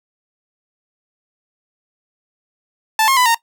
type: tone with pitch steps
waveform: sawtooth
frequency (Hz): 879 / 1072 / 998 / 923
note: A5 / C6 / B5 / A#5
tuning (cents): -2 / +42 / +18 / -17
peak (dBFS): -8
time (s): 2.99-3.346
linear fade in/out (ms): 2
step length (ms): 89
effects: noise-tail reverb RT60 0.1 s tail -18 dB re dry